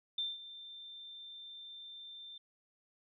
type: tone with ADSR envelope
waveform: sine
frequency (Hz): 3574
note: A7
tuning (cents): +26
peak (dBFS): -32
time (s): 0.18-2.38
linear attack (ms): 4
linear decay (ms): 190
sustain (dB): -15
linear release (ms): 5
effects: none